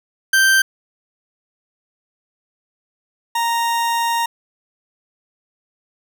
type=tone pair in turn; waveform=40% pulse; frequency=1565 / 930.6 Hz; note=G6 / A#5; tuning=-3 / -3 cents; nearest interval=major sixth; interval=900 cents; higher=first; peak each=-10 / -16 dBFS; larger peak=first; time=0.33-0.62 / 3.35-4.26 s; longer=second; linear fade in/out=5 ms; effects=none